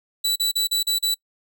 sawtooth tone bursts, 3951 Hz, B7, in tune, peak -16 dBFS, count 6, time 0.24-1.145 s, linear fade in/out 10 ms, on 120 ms, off 37 ms, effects noise-tail reverb RT60 0.1 s tail -26 dB re dry

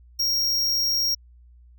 square tone, 5588 Hz, F8, in tune, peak -21 dBFS, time 0.19-1.15 s, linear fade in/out 10 ms, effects added 60 Hz sine -48 dBFS peak until 1.78 s

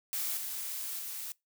blue noise with level steps, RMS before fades -34 / -38 / -40 dBFS, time 0.13-1.32 s, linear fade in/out 0 ms, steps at 0.37 / 0.99 s, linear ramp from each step 2 ms, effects noise-tail reverb RT60 0.2 s tail -24 dB re dry

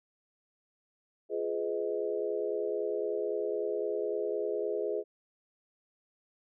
sine chord, F half-diminished seventh, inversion none, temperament just, 349.2 / 419.1 / 502.9 / 628.6 Hz, F4 / Ab4 / Cb5 / Eb5, 0 / +16 / +31 / +18 cents, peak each -38 / -32 / -37 / -38 dBFS, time 1.29-5.04 s, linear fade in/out 50 ms, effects none

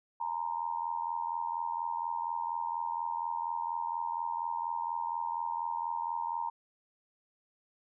sine tone with amplitude modulation, 932.3 Hz, A#5, in tune, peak -28 dBFS, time 0.2-6.5 s, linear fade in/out 10 ms, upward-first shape sine, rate 84.2 Hz, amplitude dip 85%, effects none

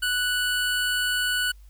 25% pulse tone, 1480 Hz, F#6, in tune, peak -19 dBFS, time 0.02-1.52 s, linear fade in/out 10 ms, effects added 50 Hz sine -45 dBFS peak until 1.69 s + white hiss -64 dBFS RMS until 1.69 s

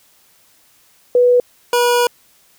sine / 25% pulse tone pair in turn, 491.4 / 483.8 Hz, B4 / B4, -9 / -36 cents, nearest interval unison, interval 27 cents, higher first, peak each -8 dBFS, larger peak neither, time 1.15-1.4 / 1.73-2.07 s, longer second, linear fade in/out 2 ms, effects white hiss -53 dBFS RMS until 2.58 s

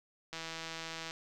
click train, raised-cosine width 0.2 ms, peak -24 dBFS, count 128, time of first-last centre 0.33-1.109 s, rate 163 Hz, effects none

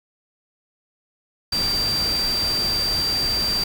sine tone in noise, 4699 Hz, D8, in tune, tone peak -20 dBFS, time 1.52-3.64 s, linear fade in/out 5 ms, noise pink, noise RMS -29 dBFS, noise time 1.52-3.64 s, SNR +6 dB, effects none

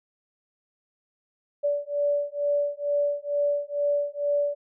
sine beating tone pair, 577 / 579.2 Hz, D5 / D5, -31 / -24 cents, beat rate 2.2 Hz, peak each -26 dBFS, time 1.63-4.55 s, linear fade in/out 20 ms, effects none

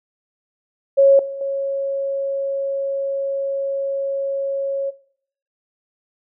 sine tone with level steps, 550 Hz, C#5, 14 cents flat, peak -8 / -27 / -20 dBFS, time 0.97-4.91 s, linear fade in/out 20 ms, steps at 1.19 / 1.41 s, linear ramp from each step 2 ms, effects noise-tail reverb RT60 0.6 s tail -18 dB re dry

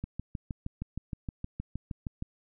click train, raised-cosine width 5 ms, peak -22 dBFS, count 15, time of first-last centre 0.04-2.224 s, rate 6.41 Hz, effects none

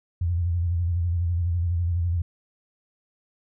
sine tone with vibrato, 86.2 Hz, F2, 22 cents flat, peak -21 dBFS, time 0.21-2.22 s, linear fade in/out 5 ms, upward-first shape square, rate 12 Hz, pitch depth 54 cents each way, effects none

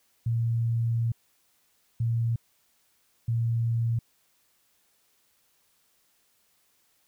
sine tone bursts at uneven times, 115.9 Hz, A#2, 10 cents flat, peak -23 dBFS, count 3, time 0.26-1.12 / 2-2.36 / 3.28-3.99 s, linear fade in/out 5 ms, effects white hiss -68 dBFS RMS until 7.07 s

